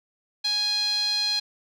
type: tone with band-pass filter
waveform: sawtooth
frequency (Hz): 830.6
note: G#5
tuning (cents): 0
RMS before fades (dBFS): -25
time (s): 0.44-1.4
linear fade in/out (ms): 10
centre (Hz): 4100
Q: 8.5
effects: none